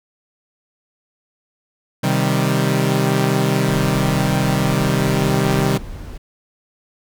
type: chord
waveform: sawtooth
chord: C minor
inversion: none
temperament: equal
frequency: 130.81 / 155.56 / 196 Hz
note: C3 / Eb3 / G3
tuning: 0 / 0 / 0 cents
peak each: -15 / -16 / -16 dBFS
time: 2.03-5.78 s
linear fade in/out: 10 ms
type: noise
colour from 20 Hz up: brown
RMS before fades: -31 dBFS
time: 3.68-6.18 s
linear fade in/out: 10 ms
effects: none